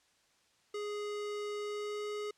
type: tone with pitch glide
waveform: square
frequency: 415.3 to 417.9 Hz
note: G#4 to G#4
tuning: 0 to +11 cents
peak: -37 dBFS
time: 0.74-2.31 s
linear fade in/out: 5 ms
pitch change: +11 cents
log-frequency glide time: 1.58-2.06 s
effects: white hiss -70 dBFS RMS until 2.37 s + low-pass 7000 Hz 12 dB/octave